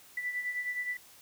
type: beating tone pair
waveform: sine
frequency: 1975.5 / 1985.1 Hz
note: B6 / B6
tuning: 0 / +8 cents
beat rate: 9.6 Hz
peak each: -33 / -40 dBFS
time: 0.17-0.97 s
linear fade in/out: 5 ms
effects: white hiss -56 dBFS RMS until 1.21 s